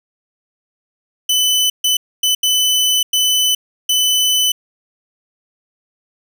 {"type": "tone bursts at uneven times", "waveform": "sawtooth", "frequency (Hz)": 3007, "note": "F#7", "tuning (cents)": 27, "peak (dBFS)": -9, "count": 6, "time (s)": [[1.29, 1.7], [1.84, 1.97], [2.23, 2.35], [2.43, 3.03], [3.13, 3.55], [3.89, 4.52]], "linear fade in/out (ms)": 5, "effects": []}